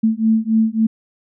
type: beating tone pair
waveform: sine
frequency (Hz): 220 / 223.6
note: A3 / A3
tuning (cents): 0 / +28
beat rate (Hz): 3.6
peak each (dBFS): -16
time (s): 0.03-0.87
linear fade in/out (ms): 10
effects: none